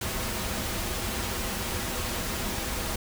pink noise with comb filter, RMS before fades -31 dBFS, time 0.01-2.96 s, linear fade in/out 5 ms, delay 6.9 ms, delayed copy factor -0.5, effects none

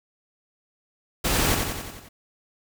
pink noise with echo, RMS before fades -23 dBFS, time 1.24-1.55 s, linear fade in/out 10 ms, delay 90 ms, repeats 6, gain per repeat -4 dB, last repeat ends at 2.09 s, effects none

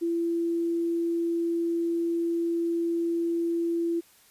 sine tone, 337.4 Hz, E4, 40 cents sharp, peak -24 dBFS, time 0.01-4.01 s, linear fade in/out 20 ms, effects white hiss -58 dBFS RMS until 4.3 s + resampled to 32000 Hz

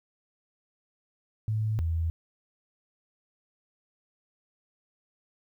sine tone pair in turn, 108.7 / 82.21 Hz, A2 / E2, -21 / -4 cents, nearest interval perfect fourth, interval 483 cents, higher first, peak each -25 dBFS, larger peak neither, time 1.48-1.79 / 1.79-2.1 s, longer neither, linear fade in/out 0 ms, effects 11-bit

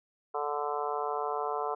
harmonic tone, 146.6 Hz, D3, 3 cents flat, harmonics 3 / 4 / 5 / 6 / 7 / 8 / 9, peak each -35 / -41 / -35 / -40 / -36 / -42 / -40 dBFS, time 0.34-1.75 s, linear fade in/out 10 ms, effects none

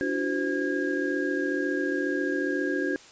sine tone cluster, 289.4 / 337 / 371.5 / 516 / 1632 Hz, D4 / E4 / F#4 / C5 / G#6, -25 / +38 / +7 / -24 / -31 cents, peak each -29 / -35 / -30 / -34 / -31 dBFS, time 0.01-2.96 s, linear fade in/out 0 ms, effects white hiss -50 dBFS RMS until 3.11 s + resampled to 16000 Hz

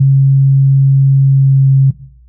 sine tone with pitch glide, 136.2 to 135.18 Hz, C#3 to C#3, -30 to -43 cents, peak -4 dBFS, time 0-1.91 s, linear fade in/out 10 ms, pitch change -13 cents, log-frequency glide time 1.24-1.71 s, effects noise-tail reverb RT60 0.6 s tail -17 dB re dry + added 60 Hz sine -39 dBFS peak until 2.28 s

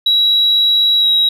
sine tone with pitch glide, 3884 to 3844 Hz, B7 to B7, -30 to -48 cents, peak -8 dBFS, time 0.06-1.29 s, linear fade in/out 5 ms, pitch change -18 cents, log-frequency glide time 1-1.06 s, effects tanh soft clip ceiling -5 dBFS

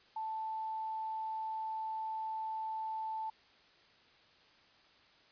sine tone, 880 Hz, A5, in tune, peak -36 dBFS, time 0.16-3.3 s, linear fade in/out 5 ms, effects white hiss -64 dBFS RMS until 5.31 s + resampled to 11025 Hz

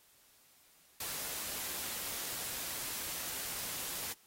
white noise, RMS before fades -40 dBFS, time 1-4.13 s, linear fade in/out 5 ms, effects white hiss -65 dBFS RMS until 4.26 s + AAC 48 kbps

